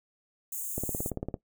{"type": "high-pass noise", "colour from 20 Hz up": "white", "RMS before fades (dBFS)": -36, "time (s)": [0.52, 1.1], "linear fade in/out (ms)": 5, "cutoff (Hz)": 6500, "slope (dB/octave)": 96}
{"type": "click train", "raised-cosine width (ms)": 2, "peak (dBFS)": -19, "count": 11, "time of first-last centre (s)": [0.78, 1.342], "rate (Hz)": 17.8}
{"effects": ["noise-tail reverb RT60 0.1 s tail -17 dB re dry"]}